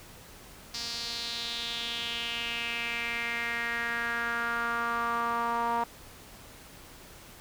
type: tone with band-pass filter sweep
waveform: sawtooth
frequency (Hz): 234.4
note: A#3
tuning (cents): +10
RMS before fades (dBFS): -32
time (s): 0.74-5.84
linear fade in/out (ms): 5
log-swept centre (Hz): 4900 to 940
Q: 4.1
effects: pink hiss -50 dBFS RMS until 7.4 s